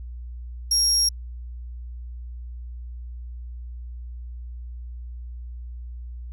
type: tone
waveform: 35% pulse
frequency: 5588 Hz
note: F8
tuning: in tune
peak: -15 dBFS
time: 0.71-1.09 s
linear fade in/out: 5 ms
effects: added 60 Hz sine -33 dBFS peak until 6.32 s